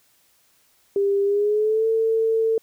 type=tone with pitch glide; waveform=sine; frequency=398.9 to 447.8 Hz; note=G4 to A4; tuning=+30 to +30 cents; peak=-17 dBFS; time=0.96-2.58 s; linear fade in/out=2 ms; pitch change=+200 cents; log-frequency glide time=1.24-1.87 s; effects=white hiss -61 dBFS RMS until 2.62 s